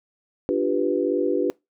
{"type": "chord", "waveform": "sine", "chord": "G dominant seventh", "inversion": "second", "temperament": "equal", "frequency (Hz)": [293.7, 349.2, 392, 493.9], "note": ["D4", "F4", "G4", "B4"], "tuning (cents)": [0, 0, 0, 0], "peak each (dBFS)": -25, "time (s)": [0.49, 1.5], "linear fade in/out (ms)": 0, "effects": ["noise-tail reverb RT60 0.2 s tail -23 dB re dry"]}